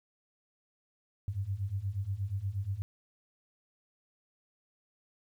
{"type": "beating tone pair", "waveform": "sine", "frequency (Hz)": [93.7, 102.1], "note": ["F#2", "G#2"], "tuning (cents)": [22, -29], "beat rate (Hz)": 8.4, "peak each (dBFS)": [-36, -34], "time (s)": [1.28, 2.82], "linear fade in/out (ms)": 0, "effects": ["11-bit"]}